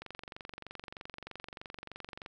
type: click train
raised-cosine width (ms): 0.3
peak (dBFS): -27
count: 53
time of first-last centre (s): 0.02-2.261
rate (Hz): 23.2
effects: none